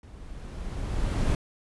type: noise with level ramp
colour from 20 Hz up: brown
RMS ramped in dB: -46 to -22 dBFS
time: 0.03-1.35 s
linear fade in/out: 2 ms
effects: resampled to 24000 Hz